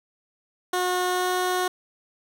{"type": "tone with pitch glide", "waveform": "15% pulse", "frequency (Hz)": [362.7, 364.8], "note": ["F#4", "F#4"], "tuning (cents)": [-34, -24], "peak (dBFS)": -16, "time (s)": [0.73, 1.68], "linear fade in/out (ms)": 5, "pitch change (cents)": 10, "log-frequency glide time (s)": [1.1, 1.28], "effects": []}